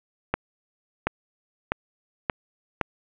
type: accelerating click train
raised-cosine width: 0.5 ms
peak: -7 dBFS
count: 5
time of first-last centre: 0.34-2.813 s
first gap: 730 ms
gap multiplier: 0.89
effects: resampled to 8000 Hz + 8-bit